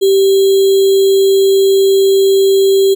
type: tone with sample-and-hold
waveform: sine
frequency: 389.2 Hz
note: G4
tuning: 12 cents flat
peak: -6 dBFS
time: 0.01-2.95 s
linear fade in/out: 20 ms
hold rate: 3675 Hz
effects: none